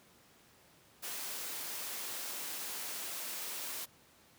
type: high-pass noise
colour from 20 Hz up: white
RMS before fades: -41 dBFS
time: 1.02-3.86 s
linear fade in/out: 20 ms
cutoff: 250 Hz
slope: 12 dB/octave
effects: pink hiss -63 dBFS RMS until 4.38 s + high-pass 100 Hz 12 dB/octave